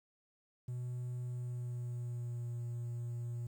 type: tone with pitch glide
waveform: triangle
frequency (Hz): 123.47 to 119.2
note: B2 to A#2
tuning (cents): 0 to +39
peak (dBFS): -35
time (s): 0.68-3.47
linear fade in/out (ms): 5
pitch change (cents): -61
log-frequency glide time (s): 1.23-2.55
effects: tanh soft clip ceiling -31 dBFS + 11-bit